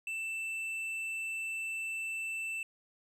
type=tone with tanh clipping; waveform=sine; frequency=2660 Hz; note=E7; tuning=15 cents sharp; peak=-36 dBFS; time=0.07-2.63 s; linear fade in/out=2 ms; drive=7 dB; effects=none